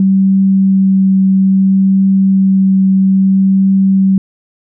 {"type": "tone with vibrato", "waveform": "sine", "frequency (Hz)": 192.2, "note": "G3", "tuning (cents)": -34, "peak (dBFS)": -6, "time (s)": [0, 4.18], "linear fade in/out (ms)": 2, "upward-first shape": "triangle", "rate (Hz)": 0.61, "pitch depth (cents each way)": 9, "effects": []}